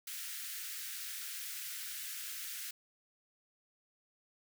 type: high-pass noise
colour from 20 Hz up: white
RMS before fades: -43 dBFS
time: 0.07-2.71 s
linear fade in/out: 5 ms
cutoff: 1400 Hz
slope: 48 dB/octave
effects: none